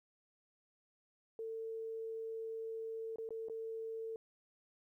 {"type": "tone with dropouts", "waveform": "sine", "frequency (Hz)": 448.5, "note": "A4", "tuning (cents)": 33, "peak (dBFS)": -40, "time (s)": [1.39, 4.16], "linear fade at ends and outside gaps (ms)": 1, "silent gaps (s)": [[3.159, 3.184], [3.29, 3.306], [3.485, 3.497]], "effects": ["13-bit"]}